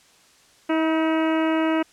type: harmonic tone with a mistuned harmonic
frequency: 320 Hz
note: D#4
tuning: 49 cents sharp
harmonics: 1 / 2 / 3 / 4 / 5 / 6 / 7 / 8 / 9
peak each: -20 / -26 / -30 / -32 / -34 / -36 / -37 / -38 / -39 dBFS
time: 0.69-1.83 s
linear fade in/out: 10 ms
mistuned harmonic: 5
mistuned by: -40 cents
effects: white hiss -55 dBFS RMS until 1.92 s + low-pass 8000 Hz 12 dB/octave